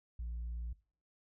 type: tone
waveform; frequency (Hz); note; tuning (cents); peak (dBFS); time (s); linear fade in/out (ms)
sine; 58.27; A#1; 0; -36; 0.19-0.73; 5
effects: noise-tail reverb RT60 0.4 s tail -21 dB re dry + tanh soft clip ceiling -36 dBFS